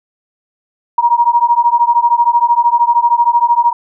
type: beating tone pair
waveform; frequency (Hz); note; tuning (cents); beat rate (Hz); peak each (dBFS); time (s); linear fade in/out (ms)
sine; 942 / 955; A#5 / A#5; +18 / +42; 13; -11; 0.98-3.73; 5
effects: none